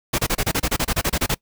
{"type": "noise bursts", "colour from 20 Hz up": "pink", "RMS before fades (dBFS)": -20, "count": 15, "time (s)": [0.13, 1.347], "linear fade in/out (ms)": 10, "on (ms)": 55, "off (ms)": 28, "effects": ["noise-tail reverb RT60 0.1 s tail -24 dB re dry"]}